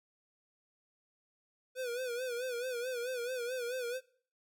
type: tone with vibrato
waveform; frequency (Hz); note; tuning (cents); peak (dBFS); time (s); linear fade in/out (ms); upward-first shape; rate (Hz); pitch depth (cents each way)
square; 493.9; B4; 0; -36; 1.75-4.01; 50; sine; 4.6; 87
effects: noise-tail reverb RT60 0.5 s tail -22 dB re dry